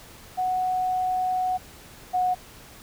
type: tone pair in turn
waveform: sine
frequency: 739 / 731.4 Hz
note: F#5 / F#5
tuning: -2 / -20 cents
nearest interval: unison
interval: 18 cents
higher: first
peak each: -22 / -20 dBFS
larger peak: second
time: 0.37-1.58 / 2.13-2.35 s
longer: first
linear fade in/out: 20 ms
effects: pink hiss -47 dBFS RMS until 2.82 s